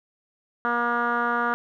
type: tone with low-pass filter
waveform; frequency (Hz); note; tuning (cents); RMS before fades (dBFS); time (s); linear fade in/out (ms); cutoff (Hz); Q
10% pulse; 238.3; A#3; +38; -24; 0.65-1.54; 0; 1400; 3.8
effects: none